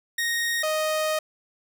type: tone pair in turn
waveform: sawtooth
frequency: 1864.7 / 622.3 Hz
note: A#6 / D#5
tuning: 0 / 0 cents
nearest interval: octave + perfect fifth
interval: 1900 cents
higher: first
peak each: -20 / -19 dBFS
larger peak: second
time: 0.18-0.63 / 0.63-1.19 s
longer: second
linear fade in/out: 5 ms
effects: none